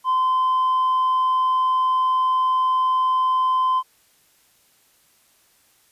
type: tone with tanh clipping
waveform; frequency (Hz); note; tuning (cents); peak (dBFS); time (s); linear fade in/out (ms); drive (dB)
sine; 1030; C6; -28; -17; 0.04-3.83; 50; 1
effects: white hiss -59 dBFS RMS until 5.91 s + resampled to 32000 Hz